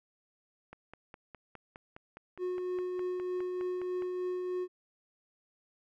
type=click train; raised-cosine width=0.5 ms; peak=-32 dBFS; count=17; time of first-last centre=0.73-4.022 s; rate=4.86 Hz
type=tone with tremolo; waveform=triangle; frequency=363.4 Hz; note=F#4; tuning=31 cents flat; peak=-29 dBFS; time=2.38-4.68 s; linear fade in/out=50 ms; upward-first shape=triangle; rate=3.3 Hz; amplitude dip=30%
effects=none